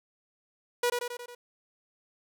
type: tone with echo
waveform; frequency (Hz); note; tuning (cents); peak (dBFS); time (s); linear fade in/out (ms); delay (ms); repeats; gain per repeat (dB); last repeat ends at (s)
sawtooth; 484.8; B4; -32; -20; 0.83-0.9; 5; 90; 5; -4; 1.35
effects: none